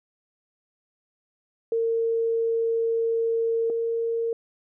sine tone pair in turn, 457 / 459.9 Hz, A#4 / A#4, -34 / -23 cents, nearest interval unison, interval 11 cents, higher second, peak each -21 / -23 dBFS, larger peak first, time 1.72-3.7 / 3.7-4.33 s, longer first, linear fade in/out 2 ms, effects none

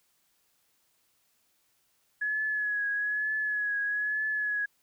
sine tone with vibrato, 1690 Hz, G#6, 30 cents sharp, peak -27 dBFS, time 2.21-4.66 s, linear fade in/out 10 ms, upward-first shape triangle, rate 1.1 Hz, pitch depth 41 cents each way, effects white hiss -71 dBFS RMS until 4.82 s

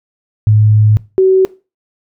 sine tone pair in turn, 106.9 / 378.4 Hz, A2 / F#4, -49 / +39 cents, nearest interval octave + minor seventh, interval 2188 cents, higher second, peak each -5 dBFS, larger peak neither, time 0.47-0.97 / 1.18-1.45 s, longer first, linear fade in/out 0 ms, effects noise-tail reverb RT60 0.3 s tail -20 dB re dry

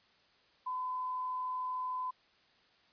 sine tone with frequency modulation, 1013 Hz, B5, 44 cents sharp, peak -34 dBFS, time 0.66-2.11 s, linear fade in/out 10 ms, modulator 33.3 Hz, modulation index 0.22, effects white hiss -67 dBFS RMS until 2.92 s + resampled to 11025 Hz

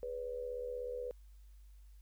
sine tone with amplitude modulation, 493.9 Hz, B4, in tune, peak -35 dBFS, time 0.03-1.11 s, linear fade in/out 0 ms, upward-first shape sine, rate 76.4 Hz, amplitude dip 70%, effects added 50 Hz sine -54 dBFS peak until 2.01 s + white hiss -75 dBFS RMS until 2.01 s

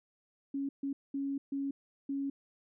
sine tone bursts at uneven times, 276.9 Hz, C#4, 2 cents flat, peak -32 dBFS, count 5, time 0.54-0.69 / 0.83-0.93 / 1.14-1.38 / 1.52-1.71 / 2.09-2.3 s, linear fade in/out 5 ms, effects none

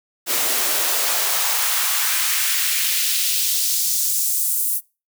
white noise with high-pass filter sweep, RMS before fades -20 dBFS, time 0.26-4.81 s, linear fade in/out 50 ms, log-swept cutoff 290 to 11000 Hz, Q 1.2, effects noise-tail reverb RT60 0.3 s tail -24 dB re dry

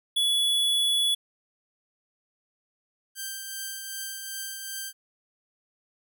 square tone, 3408 Hz, G#7, 44 cents sharp, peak -22 dBFS, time 0.16-1.15 s, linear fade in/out 10 ms
5% pulse tone with tremolo, 1572 Hz, G6, 4 cents sharp, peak -21 dBFS, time 3.15-4.93 s, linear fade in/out 50 ms, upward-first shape triangle, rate 2.6 Hz, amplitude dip 40%
effects none

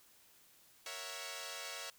5% pulse chord, F# dominant seventh, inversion first, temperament equal, 466.2 / 554.4 / 659.3 / 740 Hz, A#4 / C#5 / E5 / F#5, 0 / 0 / 0 / 0 cents, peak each -39 / -36 / -36 / -40 dBFS, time 0.86-1.9 s, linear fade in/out 2 ms, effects white hiss -65 dBFS RMS until 1.98 s

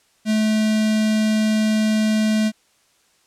square tone with notch filter, 216.3 Hz, A3, 29 cents flat, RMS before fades -18 dBFS, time 0.25-2.52 s, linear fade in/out 50 ms, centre 970 Hz, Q 1, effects white hiss -60 dBFS RMS until 3.26 s + low-pass 9000 Hz 12 dB/octave

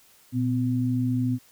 sine tone pair together, 119.3 / 253 Hz, A#2 / B3, +41 / +42 cents, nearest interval octave + minor second, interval 1301 cents, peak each -25 / -24 dBFS, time 0.32-1.39 s, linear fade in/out 50 ms, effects white hiss -57 dBFS RMS until 1.51 s

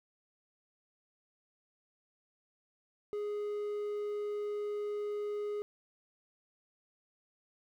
triangle tone, 415.3 Hz, G#4, in tune, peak -32 dBFS, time 3.13-5.62 s, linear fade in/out 0 ms, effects 11-bit

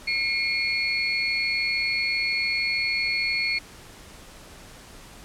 sine tone cluster, 2167 / 2400 / 4361 Hz, C#7 / D7 / C#8, -40 / +37 / -29 cents, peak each -25 / -29 / -28 dBFS, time 0.07-3.59 s, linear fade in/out 10 ms, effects pink hiss -46 dBFS RMS until 5.24 s + low-pass 11000 Hz 12 dB/octave

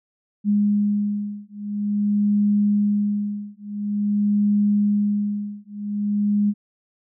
sine beating tone pair, 205.7 / 206.18 Hz, G#3 / G#3, -16 / -12 cents, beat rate 0.48 Hz, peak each -21 dBFS, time 0.44-6.54 s, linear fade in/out 50 ms, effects none

